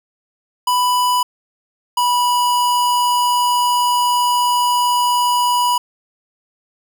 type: tone pair in turn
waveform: square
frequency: 990 / 978.6 Hz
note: B5 / B5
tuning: +4 / -16 cents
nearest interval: unison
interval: 20 cents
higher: first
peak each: -14 / -14 dBFS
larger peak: neither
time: 0.67-1.23 / 1.97-5.78 s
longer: second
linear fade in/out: 5 ms
effects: none

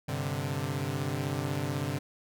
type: chord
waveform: sawtooth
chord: G suspended fourth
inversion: none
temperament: equal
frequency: 98 / 130.81 / 146.83 Hz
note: G2 / C3 / D3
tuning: 0 / 0 / 0 cents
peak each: -33 / -30 / -30 dBFS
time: 0.08-1.99 s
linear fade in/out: 10 ms
effects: none

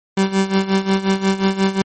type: tone with tremolo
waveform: 30% pulse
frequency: 193.4 Hz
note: G3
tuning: 23 cents flat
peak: -9 dBFS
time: 0.17-1.82 s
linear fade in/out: 5 ms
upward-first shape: sine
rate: 5.6 Hz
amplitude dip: 80%
effects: MP3 32 kbps

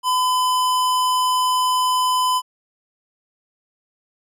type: tone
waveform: square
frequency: 1010 Hz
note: B5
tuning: 39 cents sharp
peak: -17 dBFS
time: 0.03-2.42 s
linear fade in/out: 50 ms
effects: resampled to 32000 Hz

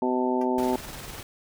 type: harmonic tone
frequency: 126.4 Hz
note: B2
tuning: 41 cents sharp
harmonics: 2 / 3 / 4 / 5 / 6 / 7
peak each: -26 / -27 / -34 / -32 / -37 / -29 dBFS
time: 0.02-0.76 s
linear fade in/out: 2 ms
type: tone with exponential decay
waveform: 10% pulse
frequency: 392 Hz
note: G4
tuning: in tune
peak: -32 dBFS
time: 0.41-0.49 s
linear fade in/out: 5 ms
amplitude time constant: 16 ms
type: noise with tremolo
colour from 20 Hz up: pink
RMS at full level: -38 dBFS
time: 0.58-1.23 s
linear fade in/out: 2 ms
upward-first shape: square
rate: 20 Hz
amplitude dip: 30%
effects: none

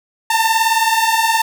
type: beating tone pair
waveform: sawtooth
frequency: 890 / 909 Hz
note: A5 / A#5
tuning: +20 / -44 cents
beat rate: 19 Hz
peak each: -12 dBFS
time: 0.3-1.42 s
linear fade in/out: 5 ms
effects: none

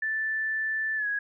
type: tone with pitch glide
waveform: sine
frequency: 1760 to 1661.2 Hz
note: A6 to G#6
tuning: 0 to 0 cents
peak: -26 dBFS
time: 0.02-1.19 s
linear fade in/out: 5 ms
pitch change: -100 cents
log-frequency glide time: 0.96-1.07 s
effects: none

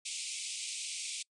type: band-pass noise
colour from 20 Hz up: white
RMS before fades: -40 dBFS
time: 0.05-1.23 s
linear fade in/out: 10 ms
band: 2200 to 9400 Hz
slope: 96 dB/octave
effects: noise-tail reverb RT60 0.1 s tail -25 dB re dry

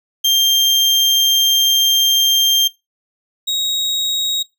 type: tone pair in turn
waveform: 35% pulse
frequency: 3183 / 3785 Hz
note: G7 / A#7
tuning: +26 / +26 cents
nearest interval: minor third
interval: 300 cents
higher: second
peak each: -9 / -15 dBFS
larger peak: first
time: 0.24-2.68 / 3.47-4.43 s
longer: first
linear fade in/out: 10 ms
effects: noise-tail reverb RT60 0.2 s tail -18 dB re dry

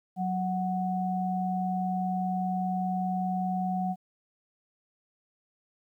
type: tone pair together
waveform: sine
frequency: 185 / 740 Hz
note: F#3 / F#5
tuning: 0 / 0 cents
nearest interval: 2 octaves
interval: 2400 cents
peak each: -29 / -30 dBFS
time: 0.16-3.96 s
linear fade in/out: 50 ms
effects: 11-bit

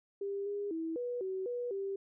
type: tone with pitch steps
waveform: sine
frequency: 398.5 / 406.9 / 325.2 / 487.8 / 378.4 / 486.4 / 392.3 Hz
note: G4 / G#4 / E4 / B4 / F#4 / B4 / G4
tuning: +28 / -35 / -23 / -21 / +39 / -26 / +1 cents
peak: -34 dBFS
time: 0.21-1.96 s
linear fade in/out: 5 ms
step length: 250 ms
effects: none

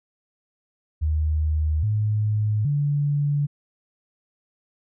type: tone with pitch steps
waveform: sine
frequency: 77.3 / 106.4 / 144.6 Hz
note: D#2 / G#2 / D3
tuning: -11 / +42 / -27 cents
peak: -19 dBFS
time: 1.01-3.47 s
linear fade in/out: 20 ms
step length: 820 ms
effects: none

